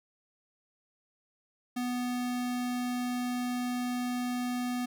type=tone; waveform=square; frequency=246.9 Hz; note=B3; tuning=in tune; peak=-31 dBFS; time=1.76-4.86 s; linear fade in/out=10 ms; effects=none